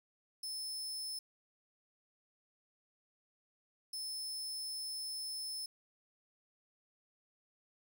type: tone bursts at uneven times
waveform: sawtooth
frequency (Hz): 5250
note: E8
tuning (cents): -8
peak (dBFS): -37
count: 2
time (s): 0.43-1.19 / 3.93-5.66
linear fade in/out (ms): 5
effects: none